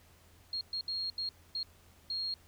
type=tone bursts at uneven times; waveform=sine; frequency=4259 Hz; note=C8; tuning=30 cents sharp; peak=-33 dBFS; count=6; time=0.53-0.61 / 0.73-0.81 / 0.88-1.1 / 1.18-1.29 / 1.55-1.63 / 2.1-2.34 s; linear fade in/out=2 ms; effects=added 84 Hz sine -62 dBFS peak until 2.47 s + pink hiss -63 dBFS RMS until 2.47 s